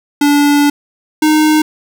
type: tone pair in turn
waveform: square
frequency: 289.2 / 307.9 Hz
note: D4 / D#4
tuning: -27 / -18 cents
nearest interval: minor second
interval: 109 cents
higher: second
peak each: -8 dBFS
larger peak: neither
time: 0.21-0.7 / 1.22-1.62 s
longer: first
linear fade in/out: 5 ms
effects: none